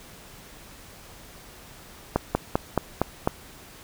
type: slowing click train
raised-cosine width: 1 ms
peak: -6 dBFS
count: 6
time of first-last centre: 2.16-3.275 s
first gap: 190 ms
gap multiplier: 1.08
effects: pink hiss -47 dBFS RMS until 3.83 s